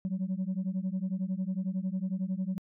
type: beating tone pair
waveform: sine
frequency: 182.4 / 193.4 Hz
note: F#3 / G3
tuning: -24 / -23 cents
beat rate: 11 Hz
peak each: -31 dBFS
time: 0.05-2.58 s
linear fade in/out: 0 ms
effects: tanh soft clip ceiling -26 dBFS